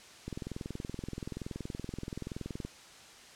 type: click train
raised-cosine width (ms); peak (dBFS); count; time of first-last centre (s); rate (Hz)
3; -25; 51; 0.28-2.65; 21.1
effects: white hiss -53 dBFS RMS until 3.35 s + low-pass 7000 Hz 12 dB/octave